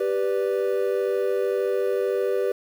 triangle chord, G major, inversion none, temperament equal, 392 / 493.9 / 587.3 Hz, G4 / B4 / D5, 0 / 0 / 0 cents, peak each -22 / -23 / -28 dBFS, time 0-2.52 s, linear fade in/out 5 ms, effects 8-bit

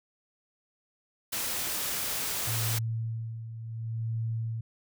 white noise, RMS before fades -32 dBFS, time 1.32-2.79 s, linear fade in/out 10 ms
sine tone with tremolo, 113.3 Hz, A#2, 49 cents flat, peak -28 dBFS, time 2.47-4.61 s, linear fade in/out 5 ms, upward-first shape sine, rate 0.71 Hz, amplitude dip 65%
effects none

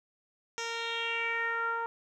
10% pulse tone with low-pass filter sweep, 461.7 Hz, A#4, 17 cents flat, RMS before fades -33 dBFS, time 0.58-1.86 s, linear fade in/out 0 ms, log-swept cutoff 5600 to 1100 Hz, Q 4.2, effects none

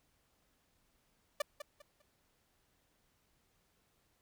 sawtooth tone with echo, 587.3 Hz, D5, in tune, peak -27 dBFS, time 1.4-1.42 s, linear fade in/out 5 ms, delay 200 ms, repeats 3, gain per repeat -11 dB, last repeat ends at 2.02 s, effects pink hiss -75 dBFS RMS until 4.21 s

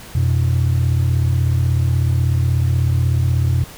sine tone pair together, 87.8 / 124.17 Hz, F2 / B2, +10 / +10 cents, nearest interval tritone, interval 600 cents, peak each -14 dBFS, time 0.15-3.64 s, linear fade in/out 5 ms, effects tanh soft clip ceiling -10 dBFS + pink hiss -38 dBFS RMS until 3.77 s

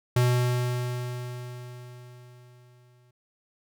square tone with exponential decay, 123.47 Hz, B2, in tune, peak -19 dBFS, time 0.16-3.11 s, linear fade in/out 5 ms, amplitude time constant 640 ms, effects none

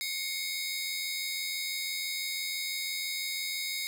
sawtooth tone cluster, 2150 / 2236 / 3784 / 5030 Hz, C7 / C#7 / A#7 / D#8, +47 / +14 / +25 / +18 cents, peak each -34 / -36 / -34 / -37 dBFS, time 0.01-3.87 s, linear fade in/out 0 ms, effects 10-bit

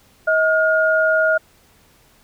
sine tone pair together, 635.2 / 1426 Hz, D#5 / F6, +36 / +36 cents, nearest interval octave + major second, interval 1400 cents, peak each -16 dBFS, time 0.27-1.38 s, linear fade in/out 10 ms, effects pink hiss -54 dBFS RMS until 2.23 s

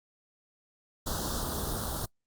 pink band-stop noise, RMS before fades -33 dBFS, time 1.06-2.06 s, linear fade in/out 10 ms, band 1500 to 3400 Hz, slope 48 dB/octave, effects noise-tail reverb RT60 0.1 s tail -22 dB re dry + Opus 48 kbps

